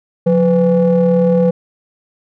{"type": "ring-modulated tone", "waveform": "triangle", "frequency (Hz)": 160.5, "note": "E3", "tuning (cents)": -46, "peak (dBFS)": -4, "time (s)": [0.26, 1.51], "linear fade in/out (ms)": 10, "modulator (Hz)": 340, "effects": []}